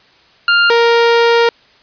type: tone pair in turn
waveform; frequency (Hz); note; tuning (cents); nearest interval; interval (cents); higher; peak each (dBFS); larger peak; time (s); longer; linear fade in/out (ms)
sawtooth; 1400 / 467.2; F6 / A#4; +4 / +4; octave + perfect fifth; 1900; first; -4; neither; 0.48-0.7 / 0.7-1.49; second; 2
effects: white hiss -48 dBFS RMS until 1.82 s + resampled to 11025 Hz